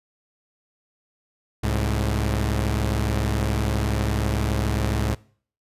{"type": "tone pair together", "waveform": "sawtooth", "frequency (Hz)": [67.01, 106.5], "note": ["C2", "G#2"], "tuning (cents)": [42, 44], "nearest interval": "minor sixth", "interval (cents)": 802, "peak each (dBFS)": -20, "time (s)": [1.63, 5.15], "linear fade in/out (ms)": 10, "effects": ["noise-tail reverb RT60 0.5 s tail -22 dB re dry", "resampled to 32000 Hz"]}